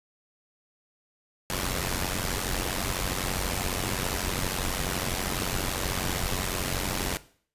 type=noise with amplitude modulation; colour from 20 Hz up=pink; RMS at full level=-26 dBFS; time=1.5-7.17 s; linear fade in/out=0 ms; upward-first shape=sine; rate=92.1 Hz; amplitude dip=80%; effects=noise-tail reverb RT60 0.5 s tail -17 dB re dry + resampled to 32000 Hz